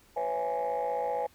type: chord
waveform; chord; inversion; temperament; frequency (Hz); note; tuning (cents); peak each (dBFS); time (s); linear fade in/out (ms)
sine; C# minor seventh; third; just; 498.9 / 554.4 / 665.2 / 831.5; B4 / C#5 / E5 / G#5; +17 / 0 / +16 / +2; -32 / -34 / -35 / -30; 0.16-1.27; 10
effects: tanh soft clip ceiling -23 dBFS + pink hiss -61 dBFS RMS until 1.34 s